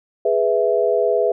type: chord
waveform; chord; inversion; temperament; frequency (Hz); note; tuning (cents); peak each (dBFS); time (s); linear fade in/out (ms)
sine; E major; first; equal; 415.3 / 493.9 / 659.3; G#4 / B4 / E5; 0 / 0 / 0; -19; 0.25-1.32; 5
effects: none